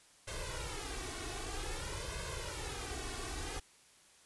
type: noise with flanger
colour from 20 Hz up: pink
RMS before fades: -41 dBFS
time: 0.27-3.6 s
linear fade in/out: 10 ms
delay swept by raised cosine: 1.9 to 2.71 ms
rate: 0.52 Hz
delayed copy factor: +0.9
effects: white hiss -63 dBFS RMS until 4.25 s + resampled to 24000 Hz

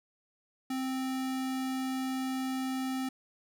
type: tone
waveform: square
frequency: 261.6 Hz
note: C4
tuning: in tune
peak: -32 dBFS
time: 0.7-3.09 s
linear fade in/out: 5 ms
effects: none

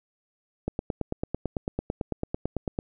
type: click train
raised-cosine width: 2 ms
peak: -14 dBFS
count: 20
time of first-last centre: 0.68-2.789 s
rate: 9.01 Hz
effects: none

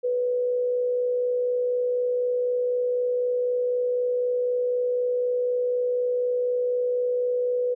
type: tone with amplitude modulation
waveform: sine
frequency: 493.9 Hz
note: B4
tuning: in tune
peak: -20 dBFS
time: 0.03-7.75 s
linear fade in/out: 20 ms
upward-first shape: sine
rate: 64 Hz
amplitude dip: 30%
effects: none

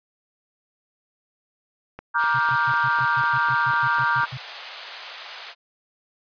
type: click train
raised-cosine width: 0.5 ms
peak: -21 dBFS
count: 10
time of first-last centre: 1.99-4.234 s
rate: 4.01 Hz
type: chord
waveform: sine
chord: G minor seventh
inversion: first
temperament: just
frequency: 940.8 / 1176 / 1411.2 / 1568 Hz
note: Bb5 / D6 / F6 / G6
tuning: +16 / +2 / +18 / 0 cents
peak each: -24 dBFS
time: 2.14-4.26 s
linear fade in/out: 20 ms
type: band-pass noise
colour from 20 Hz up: white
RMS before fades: -39 dBFS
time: 2.17-5.55 s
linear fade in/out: 50 ms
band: 600 to 4500 Hz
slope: 24 dB/octave
type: tone bursts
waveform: sine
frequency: 130 Hz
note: C3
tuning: 11 cents flat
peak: -29 dBFS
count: 13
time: 2.34-4.375 s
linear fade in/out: 10 ms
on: 55 ms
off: 110 ms
effects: resampled to 11025 Hz

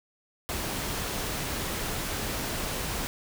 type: noise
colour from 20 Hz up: pink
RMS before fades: -32 dBFS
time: 0.49-3.07 s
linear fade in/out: 0 ms
effects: none

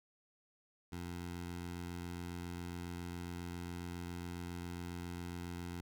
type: tone with notch filter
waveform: 15% pulse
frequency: 87.31 Hz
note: F2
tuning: in tune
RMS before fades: -44 dBFS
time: 0.92-5.81 s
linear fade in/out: 5 ms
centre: 580 Hz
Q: 1.9
effects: none

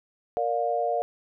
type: chord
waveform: sine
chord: Bb major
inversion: none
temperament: equal with one note detuned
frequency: 466.2 / 587.3 / 707.4 Hz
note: Bb4 / D5 / F5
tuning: 0 / 0 / +22 cents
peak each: -29 / -29 / -26 dBFS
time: 0.37-1.02 s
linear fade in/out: 0 ms
effects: none

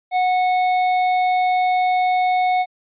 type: tone with tanh clipping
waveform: triangle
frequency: 734 Hz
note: F#5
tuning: 14 cents flat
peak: -17 dBFS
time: 0.11-2.66 s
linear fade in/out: 50 ms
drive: 16 dB
effects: resampled to 8000 Hz

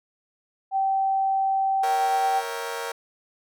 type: tone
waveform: sine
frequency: 775 Hz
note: G5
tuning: 20 cents flat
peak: -20 dBFS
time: 0.71-2.43 s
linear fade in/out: 50 ms
type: chord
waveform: 20% pulse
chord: A# diminished seventh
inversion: none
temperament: equal with one note detuned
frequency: 466.2 / 554.4 / 655.1 / 784 Hz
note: A#4 / C#5 / E5 / G5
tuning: 0 / 0 / -11 / 0 cents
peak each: -27 / -31 / -33 / -32 dBFS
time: 1.83-2.92 s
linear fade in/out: 5 ms
effects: none

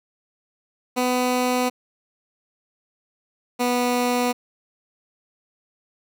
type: tone pair in turn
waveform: 15% pulse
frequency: 250 / 245.7 Hz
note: B3 / B3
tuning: +21 / -9 cents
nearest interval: unison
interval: 30 cents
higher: first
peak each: -13 dBFS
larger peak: neither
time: 0.96-1.7 / 3.59-4.33 s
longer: neither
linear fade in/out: 20 ms
effects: none

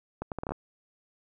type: accelerating click train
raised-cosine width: 1 ms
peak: -19 dBFS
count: 8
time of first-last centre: 0.22-0.52 s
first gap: 98 ms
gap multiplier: 0.7
effects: none

